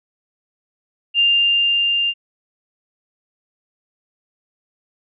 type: tone with level ramp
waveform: sine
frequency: 2797 Hz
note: F7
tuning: 2 cents sharp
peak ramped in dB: -11 to -16 dBFS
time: 1.14-2.14 s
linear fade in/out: 50 ms
effects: none